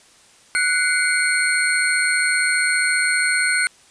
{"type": "tone cluster", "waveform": "sine", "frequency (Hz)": [1478, 2088, 2243, 4258, 8730], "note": ["F#6", "C7", "C#7", "C8", "C#9"], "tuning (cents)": [-2, -4, 20, 30, -28], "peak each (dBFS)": [-19, -23, -25, -27, -24], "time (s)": [0.55, 3.67], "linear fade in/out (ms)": 0, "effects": ["white hiss -51 dBFS RMS until 3.9 s", "resampled to 22050 Hz"]}